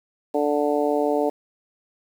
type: harmonic tone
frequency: 146.83 Hz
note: D3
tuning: in tune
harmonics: 2 / 3 / 4 / 5 / 6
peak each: -25 / -23 / -24 / -27 / -31 dBFS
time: 0.34-1.3 s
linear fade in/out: 10 ms
effects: 8-bit